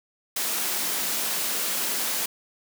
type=high-pass noise; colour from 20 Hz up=white; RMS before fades=-27 dBFS; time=0.36-2.26 s; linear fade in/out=5 ms; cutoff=170 Hz; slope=48 dB/octave; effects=none